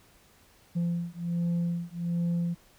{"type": "beating tone pair", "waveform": "sine", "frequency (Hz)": [171, 172.3], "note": ["F3", "F3"], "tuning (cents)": [-36, -23], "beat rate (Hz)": 1.3, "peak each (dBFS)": -28, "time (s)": [0.75, 2.55], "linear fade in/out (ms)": 20, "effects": ["tanh soft clip ceiling -24 dBFS", "pink hiss -60 dBFS RMS until 2.78 s"]}